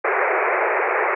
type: band-pass noise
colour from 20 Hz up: pink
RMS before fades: -20 dBFS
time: 0.04-1.15 s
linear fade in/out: 10 ms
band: 370 to 2400 Hz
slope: 96 dB/octave
effects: none